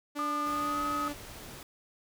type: tone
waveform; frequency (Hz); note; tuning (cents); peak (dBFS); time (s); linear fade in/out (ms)
sawtooth; 291.5; D4; -13; -31; 0.15-1.14; 20
type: tone with pitch glide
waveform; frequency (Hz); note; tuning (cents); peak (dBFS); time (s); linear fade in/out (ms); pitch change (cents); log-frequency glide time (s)
sine; 1209 to 1264; D6 to D#6; +50 to +27; -30; 0.19-1.08; 0; +77; 0.44-0.81
type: noise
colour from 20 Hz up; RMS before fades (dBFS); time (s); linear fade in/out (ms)
pink; -46; 0.46-1.63; 2
effects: none